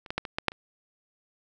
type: clicks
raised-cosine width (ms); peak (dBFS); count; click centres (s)
0.3; -28 / -15 / -11 / -19 / -12 / -6 / -27; 7; 0.062 / 0.105 / 0.18 / 0.252 / 0.385 / 0.483 / 0.519
effects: none